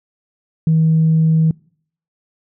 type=tone; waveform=sine; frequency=160 Hz; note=D#3; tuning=49 cents sharp; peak=-9 dBFS; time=0.67-1.51 s; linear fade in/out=2 ms; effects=noise-tail reverb RT60 0.6 s tail -26 dB re dry + tanh soft clip ceiling -6 dBFS